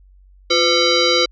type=tone with frequency modulation; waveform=sine; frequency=2217 Hz; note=C#7; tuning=in tune; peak=-12 dBFS; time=0.5-1.26 s; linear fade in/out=10 ms; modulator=856 Hz; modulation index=3.2; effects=added 47 Hz sine -45 dBFS peak until 1.31 s